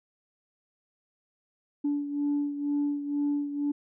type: beating tone pair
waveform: sine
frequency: 288.5 / 290.6 Hz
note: D4 / D4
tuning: -31 / -18 cents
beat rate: 2.1 Hz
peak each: -26 / -32 dBFS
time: 1.84-3.72 s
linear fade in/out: 10 ms
effects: tanh soft clip ceiling -21 dBFS